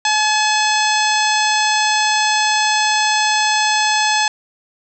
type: harmonic tone with a mistuned harmonic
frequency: 855 Hz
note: A5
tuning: 50 cents flat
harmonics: 1 / 2 / 3 / 4 / 5 / 6 / 7 / 9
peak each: -17 / -20 / -22 / -23 / -24 / -25 / -25 / -27 dBFS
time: 0.05-4.28 s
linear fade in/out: 2 ms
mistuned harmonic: 7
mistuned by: +77 cents
effects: none